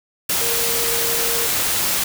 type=tone in noise; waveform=sine; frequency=466.2 Hz; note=A#4; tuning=in tune; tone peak=-27 dBFS; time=0.41-1.47 s; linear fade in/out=5 ms; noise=white; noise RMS=-20 dBFS; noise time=0.29-2.04 s; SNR=-10 dB; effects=none